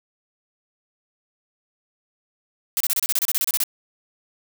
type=noise bursts; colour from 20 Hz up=blue; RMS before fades=-21 dBFS; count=14; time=2.77-3.636 s; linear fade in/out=0 ms; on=34 ms; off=30 ms; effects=none